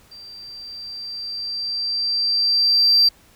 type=tone with level ramp; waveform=sine; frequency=4699 Hz; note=D8; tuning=in tune; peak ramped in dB=-38 to -9 dBFS; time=0.11-3.09 s; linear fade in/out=10 ms; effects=tanh soft clip ceiling -8 dBFS + pink hiss -53 dBFS RMS until 3.35 s